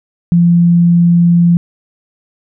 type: tone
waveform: sine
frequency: 172 Hz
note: F3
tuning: 26 cents flat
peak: -5 dBFS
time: 0.32-1.57 s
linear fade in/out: 0 ms
effects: none